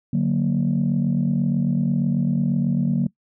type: chord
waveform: sine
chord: D augmented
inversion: none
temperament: equal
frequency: 146.83 / 185 / 233.1 Hz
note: D3 / F#3 / A#3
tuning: 0 / 0 / 0 cents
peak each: -21 dBFS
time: 0.13-3.07 s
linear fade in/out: 5 ms
effects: noise-tail reverb RT60 0.1 s tail -22 dB re dry + tanh soft clip ceiling -12 dBFS